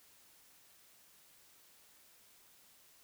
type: silence
effects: white hiss -64 dBFS RMS until 3.03 s